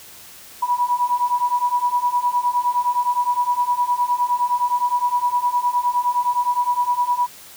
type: beating tone pair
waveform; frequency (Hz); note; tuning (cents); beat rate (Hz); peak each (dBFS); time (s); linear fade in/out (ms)
sine; 971 / 980.7; B5 / B5; -30 / -12; 9.7; -21 / -19; 0.62-7.27; 10
effects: white hiss -42 dBFS RMS until 7.56 s